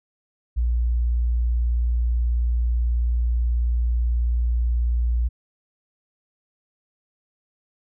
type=tone; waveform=sine; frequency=59.2 Hz; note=A#1; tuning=27 cents sharp; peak=-18 dBFS; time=0.56-5.29 s; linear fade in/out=20 ms; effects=none